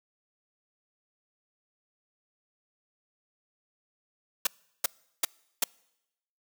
white noise bursts, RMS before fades -24 dBFS, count 4, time 4.45-5.64 s, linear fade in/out 5 ms, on 20 ms, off 370 ms, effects noise-tail reverb RT60 0.9 s tail -26 dB re dry + high-pass 200 Hz 12 dB/octave

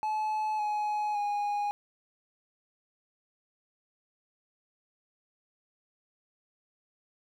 triangle tone with pitch steps, 860 / 841.3 / 823.1 Hz, A5 / G#5 / G#5, -40 / +22 / -16 cents, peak -26 dBFS, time 0.03-1.71 s, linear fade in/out 0 ms, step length 560 ms, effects none

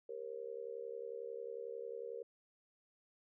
sine tone with amplitude modulation, 469 Hz, A#4, 11 cents sharp, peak -38 dBFS, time 0.09-2.23 s, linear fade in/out 5 ms, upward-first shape sine, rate 71.1 Hz, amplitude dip 100%, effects none

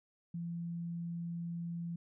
sine tone, 170 Hz, F3, 46 cents flat, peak -37 dBFS, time 0.34-1.96 s, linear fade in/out 5 ms, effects none

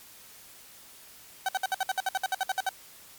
30% pulse tone bursts, 763 Hz, G5, 47 cents flat, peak -22 dBFS, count 15, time 1.46-2.691 s, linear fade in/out 2 ms, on 27 ms, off 59 ms, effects white hiss -51 dBFS RMS until 3.18 s + MP3 96 kbps

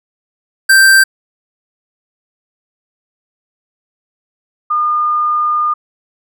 square / sine tone pair in turn, 1568 / 1214.5 Hz, G6 / D#6, 0 / -42 cents, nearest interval major third, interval 442 cents, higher first, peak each -5 / -11 dBFS, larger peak first, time 0.69-1.04 / 4.7-5.74 s, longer second, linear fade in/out 10 ms, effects none

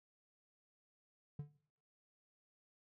triangle tone with exponential decay, 145.9 Hz, D3, 11 cents flat, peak -36 dBFS, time 1.39-1.55 s, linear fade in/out 5 ms, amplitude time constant 33 ms, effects noise-tail reverb RT60 0.6 s tail -19 dB re dry

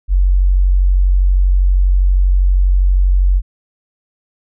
sine tone, 46.25 Hz, F#1, in tune, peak -8 dBFS, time 0.08-3.42 s, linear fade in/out 50 ms, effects none

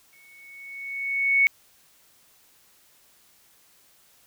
sine tone with exponential growth, 2217 Hz, C#7, in tune, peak -14 dBFS, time 0.13-1.47 s, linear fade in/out 0 ms, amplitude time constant 290 ms, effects white hiss -59 dBFS RMS until 4.26 s

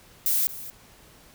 violet noise with echo, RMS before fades -23 dBFS, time 0.26-0.47 s, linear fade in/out 0 ms, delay 230 ms, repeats 1, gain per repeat -15 dB, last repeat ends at 0.7 s, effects pink hiss -53 dBFS RMS until 1.34 s

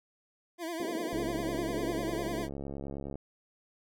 25% pulse tone with vibrato, 334.5 Hz, E4, 25 cents sharp, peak -31 dBFS, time 0.58-2.49 s, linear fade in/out 50 ms, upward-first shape sine, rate 10 Hz, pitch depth 87 cents each way
white band-pass noise, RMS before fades -38 dBFS, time 0.8-2.43 s, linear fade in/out 0 ms, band 250 to 440 Hz, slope 24 dB/octave
click train, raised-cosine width 2 ms, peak -26 dBFS, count 142, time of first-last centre 1.13-3.156 s, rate 69.6 Hz
effects none

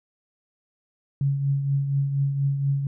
sine tone with tremolo, 139.2 Hz, C#3, 8 cents sharp, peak -18 dBFS, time 1.21-2.87 s, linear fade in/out 2 ms, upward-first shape triangle, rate 4.2 Hz, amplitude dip 55%, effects none

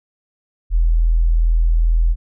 sine tone, 41.2 Hz, E1, in tune, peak -11 dBFS, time 0.7-2.16 s, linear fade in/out 50 ms, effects none

